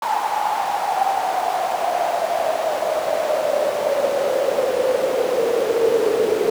brown noise with high-pass filter sweep, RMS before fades -20 dBFS, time 0.02-6.5 s, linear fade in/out 5 ms, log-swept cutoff 870 to 430 Hz, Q 9.9, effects none

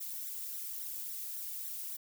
violet noise with flanger, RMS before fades -41 dBFS, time 0-1.97 s, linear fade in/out 10 ms, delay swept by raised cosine 0.52 to 2.32 ms, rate 3.6 Hz, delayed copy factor +1, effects none

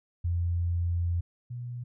sine tone pair in turn, 86.3 / 121.59 Hz, F2 / B2, -20 / -27 cents, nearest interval tritone, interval 593 cents, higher second, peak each -25 / -34 dBFS, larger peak first, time 0.24-1.21 / 1.5-1.84 s, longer first, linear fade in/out 10 ms, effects none

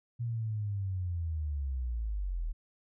sine linear sweep, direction down, 120 to 37.57 Hz, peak -31 dBFS, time 0.19-2.53 s, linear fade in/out 20 ms, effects none

